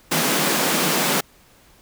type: high-pass noise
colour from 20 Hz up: pink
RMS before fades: -20 dBFS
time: 0.11-1.21 s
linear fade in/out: 10 ms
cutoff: 150 Hz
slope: 96 dB/octave
effects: pink hiss -53 dBFS RMS until 1.81 s